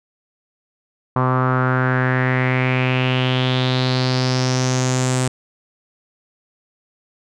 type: tone with low-pass filter sweep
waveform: sawtooth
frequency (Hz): 128.2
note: C3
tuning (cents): -35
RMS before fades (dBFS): -18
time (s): 1.16-5.28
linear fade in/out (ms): 2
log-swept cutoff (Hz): 1100 to 8200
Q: 4.7
effects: none